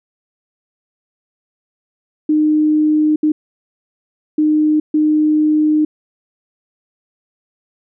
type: tone bursts at uneven times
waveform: sine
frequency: 305.7 Hz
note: D#4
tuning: 30 cents flat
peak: -10 dBFS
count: 4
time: 2.29-3.16 / 3.23-3.32 / 4.38-4.8 / 4.94-5.85 s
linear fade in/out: 5 ms
effects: none